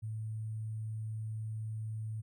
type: tone with sample-and-hold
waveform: sine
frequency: 109.5 Hz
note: A2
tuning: 8 cents flat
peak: -36 dBFS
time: 0.02-2.22 s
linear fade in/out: 20 ms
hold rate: 8820 Hz
effects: none